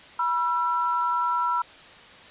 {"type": "tone pair together", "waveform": "sine", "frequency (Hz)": [975, 1344.6], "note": ["B5", "E6"], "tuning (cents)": [-23, 34], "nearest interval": "tritone", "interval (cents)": 557, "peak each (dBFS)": [-24, -25], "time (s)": [0.19, 1.62], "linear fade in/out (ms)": 5, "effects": ["white hiss -47 dBFS RMS until 2.3 s", "resampled to 8000 Hz"]}